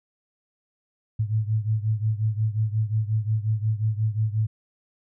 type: beating tone pair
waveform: sine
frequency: 107.1 / 112.7 Hz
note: A2 / A2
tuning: -46 / +42 cents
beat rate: 5.6 Hz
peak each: -23 / -26 dBFS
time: 1.19-4.47 s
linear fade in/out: 10 ms
effects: none